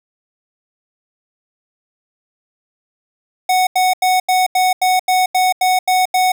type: tone bursts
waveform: square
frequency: 740 Hz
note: F#5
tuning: in tune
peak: -12 dBFS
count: 11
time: 3.49-6.32 s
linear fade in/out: 5 ms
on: 180 ms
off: 85 ms
effects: 9-bit